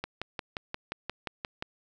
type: click train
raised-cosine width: 0.3 ms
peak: -17 dBFS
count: 10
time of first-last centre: 0.04-1.625 s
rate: 5.68 Hz
effects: none